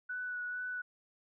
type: tone with vibrato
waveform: sine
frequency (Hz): 1480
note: F#6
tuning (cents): 0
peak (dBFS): -36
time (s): 0.09-0.82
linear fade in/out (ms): 10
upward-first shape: sine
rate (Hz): 2.2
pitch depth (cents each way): 16
effects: none